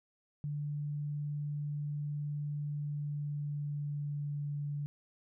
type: tone with pitch glide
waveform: sine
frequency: 146.83 to 145.14 Hz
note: D3 to D3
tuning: 0 to -20 cents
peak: -34 dBFS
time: 0.44-4.86 s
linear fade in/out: 0 ms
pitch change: -20 cents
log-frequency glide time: 2.7-4.52 s
effects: none